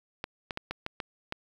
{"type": "clicks", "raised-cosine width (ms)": 0.3, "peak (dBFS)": -17, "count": 7, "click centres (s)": [0.241, 0.508, 0.574, 0.71, 0.864, 1.002, 1.324], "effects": ["8-bit"]}